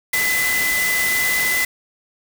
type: tone in noise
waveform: sine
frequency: 2012 Hz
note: B6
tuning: 32 cents sharp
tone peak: -18 dBFS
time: 0.13-1.65 s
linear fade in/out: 5 ms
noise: white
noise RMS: -23 dBFS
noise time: 0.13-1.65 s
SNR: +2 dB
effects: none